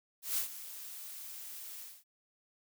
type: noise with ADSR envelope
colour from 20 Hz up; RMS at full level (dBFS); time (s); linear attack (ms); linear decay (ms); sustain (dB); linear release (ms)
blue; -32; 0.22-2.04; 150; 110; -14; 240
effects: none